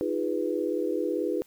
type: chord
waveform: sine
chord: F half-diminished seventh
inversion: third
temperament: equal with one note detuned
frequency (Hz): 311.1 / 349.2 / 409.4 / 493.9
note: Eb4 / F4 / Ab4 / Cb5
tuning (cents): 0 / 0 / -25 / 0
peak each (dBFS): -31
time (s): 0.01-1.42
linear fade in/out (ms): 0
effects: white hiss -60 dBFS RMS until 1.46 s